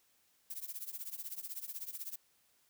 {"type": "noise with tremolo", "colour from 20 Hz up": "violet", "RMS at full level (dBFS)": -40, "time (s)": [0.5, 2.16], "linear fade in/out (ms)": 5, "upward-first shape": "triangle", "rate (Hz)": 16, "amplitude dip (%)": 95, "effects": ["white hiss -72 dBFS RMS until 2.69 s"]}